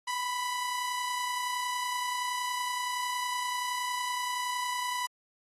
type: tone pair together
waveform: sawtooth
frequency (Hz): 987.8 / 1018.5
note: B5 / C6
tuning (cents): 0 / -47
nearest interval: minor second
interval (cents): 53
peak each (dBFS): -27 / -37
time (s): 0.07-5.07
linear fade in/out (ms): 10
effects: AAC 32 kbps